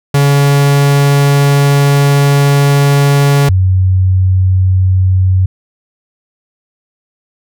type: tone pair in turn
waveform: 45% pulse / sine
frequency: 141.4 / 93.35 Hz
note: C#3 / F#2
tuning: +35 / +16 cents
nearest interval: perfect fifth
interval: 719 cents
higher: first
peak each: -6 dBFS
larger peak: neither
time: 0.14-3.49 / 3.49-5.46 s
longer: first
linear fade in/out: 5 ms
effects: none